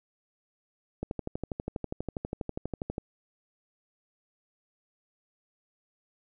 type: click train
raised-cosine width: 2 ms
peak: -19 dBFS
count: 25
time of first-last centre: 1.03-2.981 s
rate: 12.3 Hz
effects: none